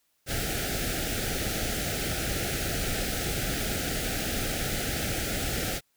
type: band-stop noise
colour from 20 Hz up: pink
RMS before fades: -30 dBFS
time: 0.26-5.81 s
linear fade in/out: 50 ms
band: 810 to 1300 Hz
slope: 96 dB/octave
effects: white hiss -72 dBFS RMS until 5.96 s